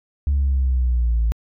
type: exponential sweep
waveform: sine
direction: down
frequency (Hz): 71.8 to 55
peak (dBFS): -14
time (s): 0.27-1.32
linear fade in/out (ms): 0
effects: tanh soft clip ceiling -13 dBFS